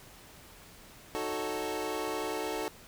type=chord; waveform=25% pulse; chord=D# half-diminished seventh; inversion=none; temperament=equal; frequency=311.1 / 370 / 440 / 554.4 Hz; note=D#4 / F#4 / A4 / C#5; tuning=0 / 0 / 0 / 0 cents; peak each=-35 / -35 / -32 / -38 dBFS; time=1.15-2.68 s; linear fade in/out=0 ms; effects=pink hiss -53 dBFS RMS until 2.87 s